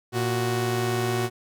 sawtooth tone pair together, 116.83 / 370 Hz, A#2 / F#4, +4 / 0 cents, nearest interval octave + minor sixth, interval 1996 cents, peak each -22 dBFS, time 0.12-1.3 s, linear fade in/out 50 ms, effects none

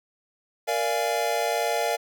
square chord, Bb dominant seventh, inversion none, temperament equal with one note detuned, 466.2 / 587.3 / 689.6 / 830.6 Hz, Bb4 / D5 / F5 / Ab5, 0 / 0 / -22 / 0 cents, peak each -30 / -30 / -28 / -31 dBFS, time 0.67-1.97 s, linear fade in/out 20 ms, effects none

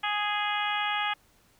harmonic tone, 415.3 Hz, G#4, in tune, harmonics 2 / 3 / 4 / 5 / 6 / 7 / 8, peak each -31 / -33 / -34 / -35 / -36 / -36 / -37 dBFS, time 0.03-1.14 s, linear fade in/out 10 ms, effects pink hiss -63 dBFS RMS until 1.59 s

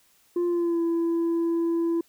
sine tone with pitch glide, 349.2 to 335.2 Hz, F4 to E4, 0 to +29 cents, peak -19 dBFS, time 0.36-2.01 s, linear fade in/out 5 ms, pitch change -71 cents, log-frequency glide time 0.47-0.81 s, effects tanh soft clip ceiling -21 dBFS + white hiss -62 dBFS RMS until 2.08 s

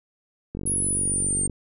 click train, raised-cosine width 3 ms, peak -19 dBFS, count 46, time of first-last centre 0.55-1.497 s, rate 47.5 Hz
sine exponential sweep, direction down, 10548 to 8640 Hz, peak -22 dBFS, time 0.66-1.47 s, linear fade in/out 5 ms
effects none

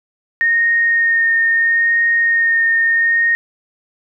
sine tone with vibrato, 1845 Hz, A#6, 18 cents flat, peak -11 dBFS, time 0.41-3.35 s, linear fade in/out 0 ms, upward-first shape sine, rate 0.75 Hz, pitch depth 12 cents each way, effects none

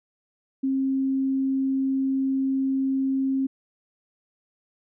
sine tone, 267.7 Hz, C4, 40 cents sharp, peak -21 dBFS, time 0.63-3.47 s, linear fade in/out 10 ms, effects none

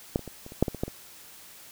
clicks, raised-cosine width 2 ms, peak -10 / -25 / -25 / -28 / -29 / -6 / -15 / -23 / -13 / -23 dBFS, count 10, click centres 0.159 / 0.193 / 0.277 / 0.464 / 0.521 / 0.626 / 0.682 / 0.747 / 0.835 / 0.88 s, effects white hiss -49 dBFS RMS until 1.71 s

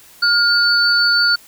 sine tone pair together, 1418 / 4497 Hz, F6 / C#8, +26 / +24 cents, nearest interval octave + minor sixth, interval 1998 cents, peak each -14 dBFS, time 0.22-1.36 s, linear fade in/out 10 ms, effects white hiss -45 dBFS RMS until 1.47 s

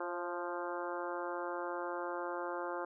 harmonic tone with a mistuned harmonic, 174.61 Hz, F3, in tune, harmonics 2 / 3 / 4 / 5 / 6 / 7 / 8 / 9, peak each -42 / -42 / -46 / -44 / -45 / -47 / -47 / -51 dBFS, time 0-2.85 s, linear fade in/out 5 ms, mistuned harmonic 3, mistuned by +29 cents, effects none

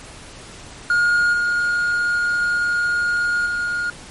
triangle tone with level steps, 1427 Hz, F6, 37 cents sharp, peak -12 / -15 / -18 dBFS, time 0.9-3.9 s, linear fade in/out 2 ms, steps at 1.33 / 3.46 s, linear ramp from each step 5 ms, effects pink hiss -39 dBFS RMS until 4.1 s + MP3 48 kbps

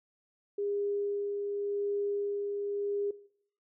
sine tone with tremolo, 405.8 Hz, G#4, 40 cents flat, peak -29 dBFS, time 0.58-3.11 s, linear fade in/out 5 ms, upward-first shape sine, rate 0.89 Hz, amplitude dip 30%, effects noise-tail reverb RT60 0.6 s tail -18 dB re dry

